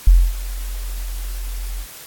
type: tone with ADSR envelope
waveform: sine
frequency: 43.65 Hz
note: F1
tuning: in tune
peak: -4 dBFS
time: 0.07-1.87 s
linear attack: 5 ms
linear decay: 250 ms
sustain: -19 dB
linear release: 71 ms
effects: white hiss -38 dBFS RMS until 2.06 s + AAC 64 kbps